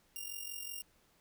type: tone with amplitude modulation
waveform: 5% pulse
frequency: 2801 Hz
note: F7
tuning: 4 cents sharp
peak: -29 dBFS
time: 0.16-0.82 s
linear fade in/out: 0 ms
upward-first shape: sine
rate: 45.3 Hz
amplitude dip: 70%
effects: pink hiss -70 dBFS RMS until 1.2 s